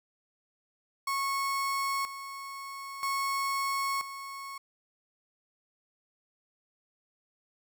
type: tone with tremolo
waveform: 35% pulse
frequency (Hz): 1099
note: C#6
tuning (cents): -15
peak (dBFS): -27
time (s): 1.07-4.58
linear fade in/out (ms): 5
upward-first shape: square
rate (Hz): 0.51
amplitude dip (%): 70
effects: none